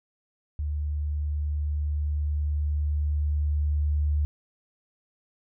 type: tone with level ramp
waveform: sine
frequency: 74.2 Hz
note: D2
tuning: 18 cents sharp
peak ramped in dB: -26 to -21 dBFS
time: 0.59-4.25 s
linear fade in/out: 0 ms
effects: none